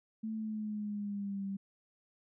sine tone with pitch glide, 220 to 196 Hz, A3 to G3, 0 to 0 cents, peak -35 dBFS, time 0.23-1.57 s, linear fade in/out 10 ms, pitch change -200 cents, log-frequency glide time 0.34-1.45 s, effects none

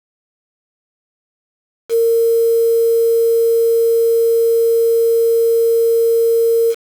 sine tone with quantisation, 460 Hz, A#4, 23 cents flat, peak -10 dBFS, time 1.89-6.75 s, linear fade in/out 50 ms, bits 5, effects none

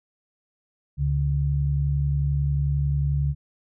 sine tone pair together, 71.2 / 142.4 Hz, C#2 / C#3, +47 / +47 cents, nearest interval octave, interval 1200 cents, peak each -24 / -22 dBFS, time 0.97-3.35 s, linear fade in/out 50 ms, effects none

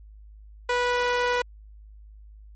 sawtooth tone with band-pass filter, 490 Hz, B4, 14 cents flat, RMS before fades -24 dBFS, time 0.69-1.42 s, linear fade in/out 5 ms, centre 1400 Hz, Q 0.59, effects added 52 Hz sine -44 dBFS peak until 2.55 s + MP3 32 kbps

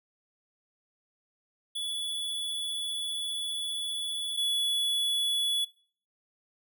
square tone pair in turn, 3423 / 3408 Hz, A7 / G#7, -48 / +44 cents, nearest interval unison, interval 8 cents, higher first, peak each -32 / -27 dBFS, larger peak second, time 1.75-4.37 / 4.37-5.65 s, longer first, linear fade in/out 10 ms, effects noise-tail reverb RT60 0.5 s tail -22 dB re dry

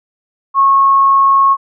sine tone, 1094 Hz, C#6, 23 cents flat, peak -6 dBFS, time 0.54-1.57 s, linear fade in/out 50 ms, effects none

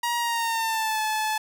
sawtooth tone with pitch glide, 949 to 865.2 Hz, A#5 to A5, +31 to -29 cents, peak -20 dBFS, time 0.03-1.38 s, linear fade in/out 5 ms, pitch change -160 cents, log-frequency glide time 0.18-1.01 s, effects none

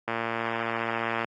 click train, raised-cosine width 0.5 ms, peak -13 dBFS, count 135, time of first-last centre 0.08-1.245 s, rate 115 Hz, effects high-pass 150 Hz 12 dB/octave + AAC 48 kbps

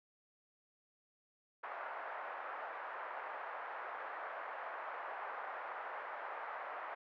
pink band-pass noise, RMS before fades -45 dBFS, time 1.63-6.95 s, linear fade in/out 10 ms, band 640 to 1700 Hz, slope 24 dB/octave, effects none

